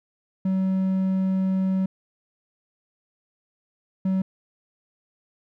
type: tone bursts at uneven times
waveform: triangle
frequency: 189.4 Hz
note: F#3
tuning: 41 cents sharp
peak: -18 dBFS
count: 2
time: 0.45-1.86 / 4.05-4.22 s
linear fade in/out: 5 ms
effects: none